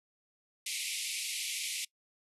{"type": "band-pass noise", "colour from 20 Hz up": "pink", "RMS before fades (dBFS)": -37, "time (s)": [0.66, 1.85], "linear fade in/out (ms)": 5, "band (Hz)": [2100, 12000], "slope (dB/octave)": 96, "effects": ["noise-tail reverb RT60 0.1 s tail -23 dB re dry"]}